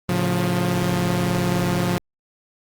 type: chord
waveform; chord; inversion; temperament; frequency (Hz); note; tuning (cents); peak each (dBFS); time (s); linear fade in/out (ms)
sawtooth; A augmented; none; equal with one note detuned; 110 / 138.59 / 177.05; A2 / C#3 / E#3; 0 / 0 / +24; -22 / -22 / -17; 0.09-1.98; 0
effects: Opus 24 kbps